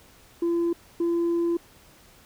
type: tone bursts at uneven times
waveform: sine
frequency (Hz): 340.3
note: F4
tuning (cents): -45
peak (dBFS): -19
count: 2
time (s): 0.42-0.73 / 1-1.57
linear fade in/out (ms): 5
effects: tanh soft clip ceiling -20 dBFS + pink hiss -54 dBFS RMS until 2.25 s